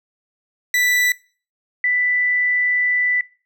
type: tone pair in turn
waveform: 40% pulse / sine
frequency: 1975.5 / 1982.9 Hz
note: B6 / B6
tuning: 0 / +6 cents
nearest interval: unison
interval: 6 cents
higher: second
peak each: -14 / -15 dBFS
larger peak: first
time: 0.74-1.12 / 1.84-3.21 s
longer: second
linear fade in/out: 2 ms
effects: noise-tail reverb RT60 0.4 s tail -22 dB re dry